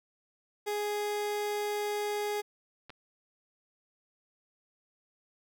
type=tone; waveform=30% pulse; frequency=415.3 Hz; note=G#4; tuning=in tune; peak=-28 dBFS; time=0.66-2.42 s; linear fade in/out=20 ms
type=clicks; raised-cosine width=0.3 ms; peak=-31 / -32 dBFS; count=2; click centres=2.896 / 2.903 s
effects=none